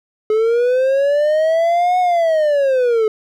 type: linear two-way sweep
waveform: triangle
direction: up then down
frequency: 426.1 to 734 to 426.1 Hz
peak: -10 dBFS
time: 0.3-3.08 s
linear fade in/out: 2 ms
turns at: 1.99 s
effects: none